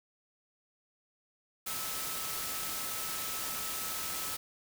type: tone in noise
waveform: sine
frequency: 1299 Hz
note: E6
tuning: 26 cents flat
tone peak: -46 dBFS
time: 1.66-4.37 s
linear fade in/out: 10 ms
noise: white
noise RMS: -37 dBFS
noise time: 1.66-4.37 s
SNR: -12 dB
effects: none